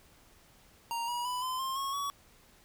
square tone with pitch steps, 932.3 / 962.4 / 993.5 / 1025.5 / 1058.6 / 1092.8 / 1128.1 Hz, A#5 / B5 / B5 / C6 / C6 / C#6 / C#6, 0 / -45 / +10 / -35 / +20 / -25 / +30 cents, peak -33 dBFS, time 0.91-2.1 s, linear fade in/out 0 ms, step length 170 ms, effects pink hiss -61 dBFS RMS until 2.64 s

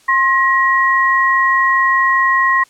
sine tone pair together, 1065 / 1897.6 Hz, C6 / A#6, +30 / +30 cents, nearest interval minor seventh, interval 1000 cents, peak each -13 dBFS, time 0.08-2.64 s, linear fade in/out 10 ms, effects white hiss -50 dBFS RMS until 2.69 s + low-pass 9000 Hz 12 dB/octave

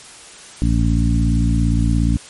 harmonic tone with a mistuned harmonic, 57.2 Hz, A#1, 32 cents flat, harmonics 1 / 2 / 3 / 4 / 5, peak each -16 / -19 / -21 / -22 / -23 dBFS, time 0.62-2.17 s, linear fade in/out 0 ms, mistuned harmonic 1, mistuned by +21 cents, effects white hiss -39 dBFS RMS until 2.29 s + MP3 48 kbps

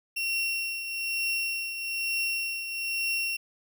35% pulse tone with tremolo, 2731 Hz, F7, 39 cents flat, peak -24 dBFS, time 0.16-3.37 s, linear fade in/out 10 ms, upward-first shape triangle, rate 1.1 Hz, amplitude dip 60%, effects none

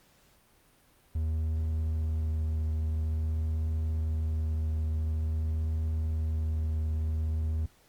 triangle tone with vibrato, 78.8 Hz, D#2, 23 cents sharp, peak -25 dBFS, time 1.15-7.66 s, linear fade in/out 5 ms, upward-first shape triangle, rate 0.48 Hz, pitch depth 11 cents each way, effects pink hiss -63 dBFS RMS until 7.88 s + Opus 48 kbps

